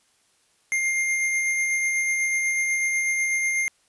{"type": "tone with tremolo", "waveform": "square", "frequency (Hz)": 2113, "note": "C7", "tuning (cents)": 16, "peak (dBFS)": -21, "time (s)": [0.72, 3.68], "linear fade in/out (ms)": 0, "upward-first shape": "sine", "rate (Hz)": 8.1, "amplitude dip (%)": 25, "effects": ["white hiss -64 dBFS RMS until 3.88 s", "resampled to 24000 Hz"]}